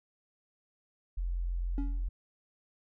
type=tone; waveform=sine; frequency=43.65 Hz; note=F1; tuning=in tune; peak=-30 dBFS; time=1.17-2.09 s; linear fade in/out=10 ms
type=tone with exponential decay; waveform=triangle; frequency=280.9 Hz; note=C#4; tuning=23 cents sharp; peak=-29 dBFS; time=1.78-2.08 s; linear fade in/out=0 ms; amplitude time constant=65 ms
effects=none